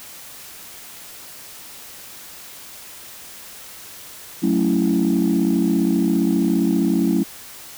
sine chord, F# minor seventh, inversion none, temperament equal, 185 / 220 / 277.2 / 329.6 Hz, F#3 / A3 / C#4 / E4, 0 / 0 / 0 / 0 cents, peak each -20 dBFS, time 4.42-7.24 s, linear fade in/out 20 ms, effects tanh soft clip ceiling -9 dBFS + white hiss -39 dBFS RMS until 7.77 s

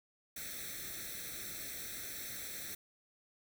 white noise with comb filter, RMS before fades -44 dBFS, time 0.36-2.75 s, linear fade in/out 5 ms, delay 0.51 ms, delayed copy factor +1, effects none

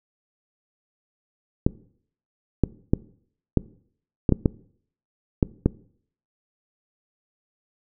clicks, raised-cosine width 3 ms, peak -4 dBFS, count 9, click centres 1.665 / 2.637 / 2.935 / 3.573 / 4.292 / 4.323 / 4.458 / 5.428 / 5.66 s, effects noise-tail reverb RT60 0.6 s tail -21 dB re dry

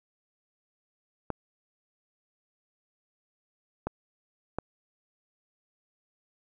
clicks, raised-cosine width 1 ms, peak -16 dBFS, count 3, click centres 1.303 / 3.87 / 4.586 s, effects none

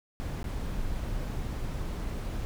brown noise with dropouts, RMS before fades -33 dBFS, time 0.2-2.45 s, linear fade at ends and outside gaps 0 ms, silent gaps 0.43-0.442 s, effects none

